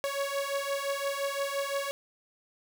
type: beating tone pair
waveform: sawtooth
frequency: 554.4 / 560.2 Hz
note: C#5 / C#5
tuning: 0 / +18 cents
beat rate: 5.8 Hz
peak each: -29 dBFS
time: 0.04-1.91 s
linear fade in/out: 0 ms
effects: none